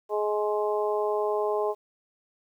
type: harmonic tone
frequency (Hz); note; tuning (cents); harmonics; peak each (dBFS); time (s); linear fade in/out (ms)
210; G#3; +19; 2 / 3 / 4 / 5; -26 / -30 / -32 / -34; 0.09-1.75; 50
effects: 10-bit